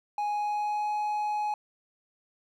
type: tone with pitch glide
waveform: triangle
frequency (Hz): 830.6 to 840.3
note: G#5 to G#5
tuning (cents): 0 to +20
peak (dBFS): -25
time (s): 0.18-1.54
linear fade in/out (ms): 2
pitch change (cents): +20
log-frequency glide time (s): 0.28-0.9
effects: none

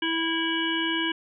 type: harmonic tone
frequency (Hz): 327.4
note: E4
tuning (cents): -12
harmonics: 1 / 3 / 5 / 7 / 9 / 10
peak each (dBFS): -28 / -34 / -30 / -34 / -29 / -38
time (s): 0.02-1.12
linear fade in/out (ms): 5
effects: none

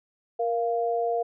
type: tone pair together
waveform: sine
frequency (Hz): 469.2 / 694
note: A#4 / F5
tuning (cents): +11 / -11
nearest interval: perfect fifth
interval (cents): 678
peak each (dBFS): -26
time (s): 0.39-1.23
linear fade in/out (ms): 10
effects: none

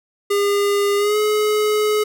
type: tone with pitch glide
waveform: square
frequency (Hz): 405.1 to 424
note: G#4 to G#4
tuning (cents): -43 to +36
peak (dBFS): -16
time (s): 0.3-2.04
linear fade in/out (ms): 10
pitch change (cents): +79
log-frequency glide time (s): 0.97-1.17
effects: none

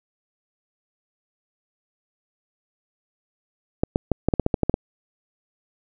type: clicks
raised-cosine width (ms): 2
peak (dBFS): -5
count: 11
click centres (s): 3.835 / 3.959 / 4.117 / 4.286 / 4.338 / 4.397 / 4.464 / 4.542 / 4.633 / 4.696 / 4.741
effects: none

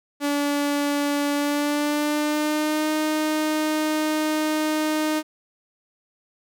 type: tone with pitch glide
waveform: sawtooth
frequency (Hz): 287.8 to 308.5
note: D4 to D#4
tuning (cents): -35 to -15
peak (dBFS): -17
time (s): 0.2-5.23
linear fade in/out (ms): 50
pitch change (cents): +120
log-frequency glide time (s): 1.33-2.9
effects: none

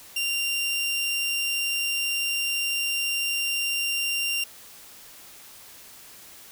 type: tone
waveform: sawtooth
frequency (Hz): 2778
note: F7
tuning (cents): -10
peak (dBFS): -21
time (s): 0.16-4.44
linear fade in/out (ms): 5
effects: white hiss -47 dBFS RMS until 6.51 s

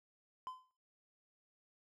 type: tone with exponential decay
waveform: triangle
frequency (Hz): 1023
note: C6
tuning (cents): -39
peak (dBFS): -37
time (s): 0.47-0.71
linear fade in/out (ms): 0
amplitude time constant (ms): 52
effects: noise-tail reverb RT60 0.4 s tail -23 dB re dry

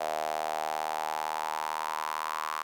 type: tone with high-pass filter sweep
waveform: sawtooth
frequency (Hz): 77.78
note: D#2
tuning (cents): 0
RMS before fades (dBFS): -33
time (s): 0-2.63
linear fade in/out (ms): 10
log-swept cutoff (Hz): 670 to 1100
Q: 5.1
effects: none

